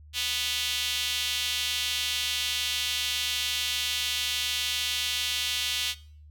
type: tone with high-pass filter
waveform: sawtooth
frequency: 246.9 Hz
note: B3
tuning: in tune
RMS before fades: -29 dBFS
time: 0.13-5.95 s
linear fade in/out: 50 ms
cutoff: 3200 Hz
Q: 2.7
effects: noise-tail reverb RT60 0.5 s tail -19 dB re dry + added 75 Hz sine -47 dBFS peak until 6.3 s